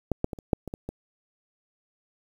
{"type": "clicks", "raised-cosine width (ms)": 2, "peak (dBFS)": [-11, -10, -19, -28, -7, -22, -20, -20], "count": 8, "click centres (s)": [0.117, 0.244, 0.332, 0.388, 0.532, 0.677, 0.739, 0.89], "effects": ["8-bit"]}